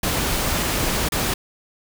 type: noise with dropouts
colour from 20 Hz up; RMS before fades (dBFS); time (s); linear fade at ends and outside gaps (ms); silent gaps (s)
pink; -22; 0.03-1.34; 5; 1.088-1.12
effects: none